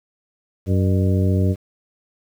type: harmonic tone with a mistuned harmonic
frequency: 94.3 Hz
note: F#2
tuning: 33 cents sharp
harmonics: 1 / 2 / 3 / 4 / 5 / 6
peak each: -16 / -22 / -26 / -28 / -30 / -32 dBFS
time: 0.66-1.56 s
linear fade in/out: 50 ms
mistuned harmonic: 6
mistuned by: +110 cents
effects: 8-bit